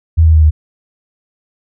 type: tone with pitch steps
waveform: sine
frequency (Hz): 81.5 / 79.96 / 78.45 / 76.97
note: E2 / D#2 / D#2 / D#2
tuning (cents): -19 / +48 / +15 / -18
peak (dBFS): -4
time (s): 0.17-0.51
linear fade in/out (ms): 20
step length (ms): 85
effects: none